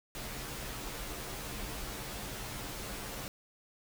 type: noise with comb filter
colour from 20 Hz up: pink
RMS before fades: -41 dBFS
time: 0.15-3.28 s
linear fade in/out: 0 ms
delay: 12 ms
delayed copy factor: -0.75
effects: none